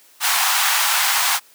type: high-pass noise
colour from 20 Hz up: pink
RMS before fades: -18 dBFS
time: 0.2-1.4 s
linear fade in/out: 50 ms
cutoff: 780 Hz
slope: 48 dB/octave
effects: white hiss -51 dBFS RMS until 1.54 s + high-pass 300 Hz 12 dB/octave